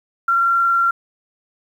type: tone with frequency modulation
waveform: sine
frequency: 1371 Hz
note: F6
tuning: 32 cents flat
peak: -13 dBFS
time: 0.28-0.91 s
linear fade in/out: 5 ms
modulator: 21.3 Hz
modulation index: 0.55
effects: 8-bit